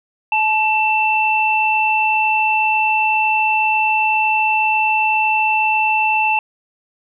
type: tone pair together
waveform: sine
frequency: 865 / 2673 Hz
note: A5 / E7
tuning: -30 / +23 cents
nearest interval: octave + minor sixth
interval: 1953 cents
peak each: -16 dBFS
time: 0.32-6.39 s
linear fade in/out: 2 ms
effects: none